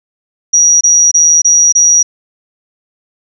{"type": "tone bursts", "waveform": "sine", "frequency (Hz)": 5770, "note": "F#8", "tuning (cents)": -44, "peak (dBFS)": -4, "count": 5, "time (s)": [0.53, 2.03], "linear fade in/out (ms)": 10, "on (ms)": 280, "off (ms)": 25, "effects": []}